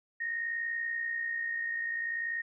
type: tone with amplitude modulation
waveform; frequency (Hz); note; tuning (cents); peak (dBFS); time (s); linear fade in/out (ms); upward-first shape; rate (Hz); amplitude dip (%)
sine; 1855; A#6; -9; -29; 0.2-2.42; 10; sine; 60.5; 50
effects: none